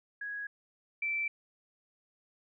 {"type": "tone pair in turn", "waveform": "sine", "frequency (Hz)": [1661.2, 2332], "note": ["G#6", "D7"], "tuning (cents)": [0, -13], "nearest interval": "tritone", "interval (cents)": 587, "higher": "second", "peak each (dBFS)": [-36, -30], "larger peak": "second", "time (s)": [[0.21, 0.47], [1.02, 1.28]], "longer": "neither", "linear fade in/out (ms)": 5, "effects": []}